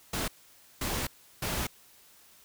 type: noise bursts at uneven times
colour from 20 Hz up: pink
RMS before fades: -32 dBFS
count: 3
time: 0.13-0.28 / 0.81-1.07 / 1.42-1.67 s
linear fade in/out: 5 ms
effects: white hiss -58 dBFS RMS until 2.44 s